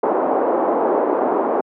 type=band-pass noise; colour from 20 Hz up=pink; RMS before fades=-18 dBFS; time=0.03-1.61 s; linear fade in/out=5 ms; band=310 to 940 Hz; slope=24 dB/octave; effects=high-pass 200 Hz 12 dB/octave